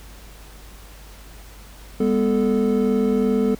triangle tone cluster, 203.5 / 246.1 / 437.8 Hz, G#3 / B3 / A4, -35 / -6 / -9 cents, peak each -19 dBFS, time 2-3.55 s, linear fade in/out 5 ms, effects added 50 Hz sine -41 dBFS peak until 3.59 s + pink hiss -46 dBFS RMS until 3.59 s

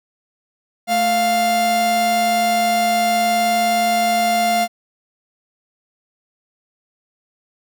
45% pulse tone pair together, 220 / 699.3 Hz, A3 / F5, 0 / +2 cents, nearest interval octave + minor sixth, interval 2002 cents, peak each -25 / -15 dBFS, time 0.87-4.68 s, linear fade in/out 50 ms, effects none

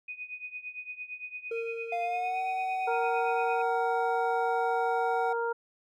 sine tone with tremolo, 2489 Hz, D#7, in tune, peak -34 dBFS, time 0.08-3.62 s, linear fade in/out 5 ms, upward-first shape triangle, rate 8.8 Hz, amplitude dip 90%
triangle tone with exponential decay, 459.6 Hz, A#4, 25 cents flat, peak -28 dBFS, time 1.51-3.72 s, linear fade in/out 5 ms, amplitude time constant 480 ms
triangle tone with pitch glide, 698.5 to 753 Hz, F5 to F#5, 0 to +30 cents, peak -27 dBFS, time 1.92-5.33 s, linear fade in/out 5 ms, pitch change +130 cents, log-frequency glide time 2.03-2.4 s
harmonic tone, 466.2 Hz, A#4, in tune, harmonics 1 / 2 / 3, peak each -30 / -33 / -35 dBFS, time 2.87-5.53 s, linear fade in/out 10 ms
effects none

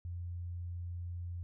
sine tone, 87.31 Hz, F2, in tune, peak -38 dBFS, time 0.05-1.43 s, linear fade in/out 0 ms, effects none

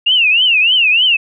sine tone with vibrato, 2757 Hz, F7, 23 cents flat, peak -8 dBFS, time 0.06-1.17 s, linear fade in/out 10 ms, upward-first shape triangle, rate 3.3 Hz, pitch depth 230 cents each way, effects none

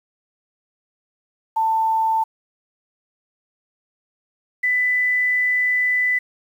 sine tone pair in turn, 890 / 1994.2 Hz, A5 / B6, +20 / +16 cents, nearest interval octave + major second, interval 1396 cents, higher second, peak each -16 dBFS, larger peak neither, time 1.56-2.24 / 4.63-6.19 s, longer second, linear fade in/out 10 ms, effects 8-bit

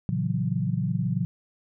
sine chord, F# dominant seventh, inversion first, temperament just, 115.62 / 138.75 / 166.5 / 185 Hz, A#2 / C#3 / E3 / F#3, -14 / +2 / +18 / 0 cents, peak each -29 dBFS, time 0.09-1.25 s, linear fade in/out 0 ms, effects none

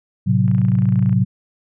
sine chord, F# diminished, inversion first, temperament equal, 110 / 130.81 / 185 Hz, A2 / C3 / F#3, 0 / 0 / 0 cents, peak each -17 dBFS, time 0.26-1.25 s, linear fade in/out 20 ms
click train, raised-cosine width 0.5 ms, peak -25 dBFS, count 20, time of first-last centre 0.48-1.128 s, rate 29.3 Hz
effects none

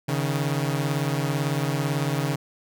sawtooth beating tone pair, 138.59 / 156.59 Hz, C#3 / D#3, 0 / +11 cents, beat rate 18 Hz, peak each -21 / -23 dBFS, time 0.08-2.36 s, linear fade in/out 10 ms, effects none

